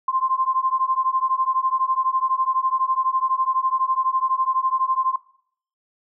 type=beating tone pair; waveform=sine; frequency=1043 / 1055 Hz; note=C6 / C6; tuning=-6 / +14 cents; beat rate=12 Hz; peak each=-22 dBFS; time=0.08-5.16 s; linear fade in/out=5 ms; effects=noise-tail reverb RT60 0.6 s tail -19 dB re dry